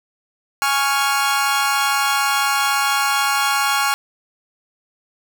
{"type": "chord", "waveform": "sawtooth", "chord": "Db major", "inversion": "second", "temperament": "equal", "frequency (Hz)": [830.6, 1108.7, 1396.9], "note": ["Ab5", "Db6", "F6"], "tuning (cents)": [0, 0, 0], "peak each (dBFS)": -17, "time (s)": [0.62, 3.94], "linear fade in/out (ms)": 0, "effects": []}